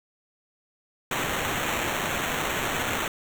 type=noise with sample-and-hold; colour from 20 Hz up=blue; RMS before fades=-28 dBFS; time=1.11-3.08 s; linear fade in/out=2 ms; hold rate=4900 Hz; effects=none